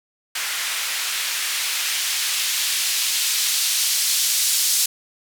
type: noise with band-pass filter sweep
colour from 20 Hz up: blue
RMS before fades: -22 dBFS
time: 0.35-4.86 s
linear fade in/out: 5 ms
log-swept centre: 1700 to 5200 Hz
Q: 0.86
effects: none